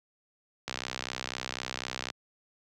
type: click train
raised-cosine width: 0.2 ms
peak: -15 dBFS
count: 92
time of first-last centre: 0.68-2.102 s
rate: 64 Hz
effects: high-pass 100 Hz 12 dB/octave